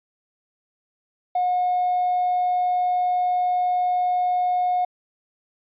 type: tone with hard clipping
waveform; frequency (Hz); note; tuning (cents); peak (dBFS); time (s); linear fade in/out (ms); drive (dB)
sine; 723; F#5; -40; -19; 1.35-4.85; 5; 1
effects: resampled to 8000 Hz